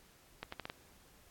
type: accelerating click train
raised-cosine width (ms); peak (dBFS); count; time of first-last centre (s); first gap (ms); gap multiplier
0.3; -24; 5; 0.43-0.699; 94; 0.78
effects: pink hiss -63 dBFS RMS until 1.3 s + AAC 64 kbps